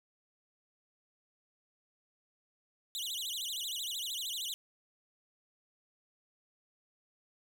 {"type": "tone with vibrato", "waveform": "sawtooth", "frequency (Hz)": 3400, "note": "G#7", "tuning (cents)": 40, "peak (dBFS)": -33, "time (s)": [2.95, 4.54], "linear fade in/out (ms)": 0, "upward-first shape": "sine", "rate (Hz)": 13, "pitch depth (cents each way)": 300, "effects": []}